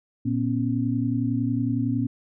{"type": "tone cluster", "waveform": "sine", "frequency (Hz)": [116.6, 242.9, 273.8], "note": ["A#2", "B3", "C#4"], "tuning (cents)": [1, -29, -21], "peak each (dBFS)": -26, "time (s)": [0.25, 2.07], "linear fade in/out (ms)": 10, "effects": []}